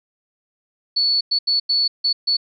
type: tone bursts at uneven times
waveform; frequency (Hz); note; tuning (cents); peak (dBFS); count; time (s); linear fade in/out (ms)
sine; 4435; C#8; 0; -15; 6; 0.96-1.21 / 1.31-1.39 / 1.47-1.6 / 1.69-1.88 / 2.04-2.13 / 2.27-2.37; 10
effects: none